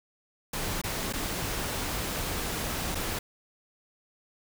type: noise with dropouts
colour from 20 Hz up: pink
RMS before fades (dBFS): -32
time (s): 0.53-3.19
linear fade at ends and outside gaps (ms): 5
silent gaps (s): 0.816-0.837 / 1.127-1.134 / 2.948-2.952
effects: none